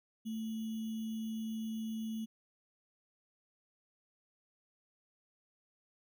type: tone with sample-and-hold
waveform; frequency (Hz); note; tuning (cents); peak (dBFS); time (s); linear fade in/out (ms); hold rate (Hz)
sine; 221.1; A3; +9; -36; 0.25-2.26; 20; 3150
effects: none